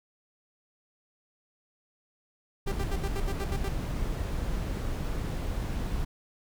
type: noise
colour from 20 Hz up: brown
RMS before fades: -31 dBFS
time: 2.66-6.05 s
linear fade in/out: 10 ms
type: tone bursts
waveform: sawtooth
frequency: 394 Hz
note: G4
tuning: 9 cents sharp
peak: -30 dBFS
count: 9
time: 2.67-3.686 s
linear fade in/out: 5 ms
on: 48 ms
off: 73 ms
effects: none